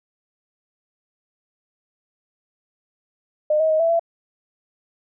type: tone with pitch steps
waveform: sine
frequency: 608 / 635 / 627 / 663 / 672 Hz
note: D#5 / D#5 / D#5 / E5 / E5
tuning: -40 / +35 / +13 / +10 / +33 cents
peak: -15 dBFS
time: 3.5-3.995 s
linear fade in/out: 5 ms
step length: 99 ms
effects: none